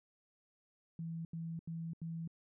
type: tone bursts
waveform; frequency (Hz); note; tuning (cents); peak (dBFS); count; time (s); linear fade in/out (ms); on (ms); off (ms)
sine; 164.9; E3; +1; -39; 4; 0.99-2.276; 2; 260; 82
effects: none